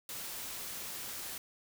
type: noise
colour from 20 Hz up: white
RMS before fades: -42 dBFS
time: 0.09-1.38 s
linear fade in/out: 2 ms
effects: none